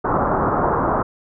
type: low-pass noise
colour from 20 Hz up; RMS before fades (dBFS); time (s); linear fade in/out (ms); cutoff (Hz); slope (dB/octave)
white; -19; 0.04-1.03; 10; 1300; 48
effects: none